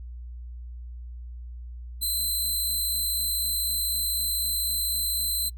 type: tone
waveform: 5% pulse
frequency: 4064 Hz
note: B7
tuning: 49 cents sharp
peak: -18 dBFS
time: 2.01-5.5 s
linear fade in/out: 20 ms
effects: noise-tail reverb RT60 0.1 s tail -25 dB re dry + added 60 Hz sine -36 dBFS peak until 5.57 s